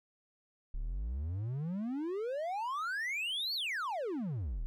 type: exponential two-way sweep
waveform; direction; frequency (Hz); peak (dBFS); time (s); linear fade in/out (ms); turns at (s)
triangle; up then down; 31.91 to 4581 to 31.91; -32; 0.74-4.66; 0; 3.54
effects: none